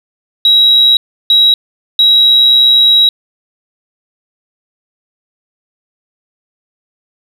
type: tone bursts at uneven times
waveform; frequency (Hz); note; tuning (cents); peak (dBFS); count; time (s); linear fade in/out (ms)
sine; 3857; B7; -42; -3; 3; 0.45-0.97 / 1.3-1.54 / 1.99-3.09; 2
effects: tanh soft clip ceiling 0 dBFS + 7-bit